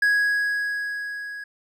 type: tone with level ramp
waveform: triangle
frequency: 1661.2 Hz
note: G#6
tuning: in tune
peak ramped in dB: -14 to -31 dBFS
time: 0.02-1.44 s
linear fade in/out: 5 ms
effects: none